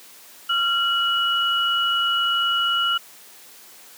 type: tone pair together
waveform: sine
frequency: 1379 / 2922 Hz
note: F6 / F#7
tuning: -22 / -22 cents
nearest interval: octave + minor second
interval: 1300 cents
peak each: -21 dBFS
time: 0.49-2.98 s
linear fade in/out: 10 ms
effects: white hiss -46 dBFS RMS until 3.97 s + high-pass 200 Hz 12 dB/octave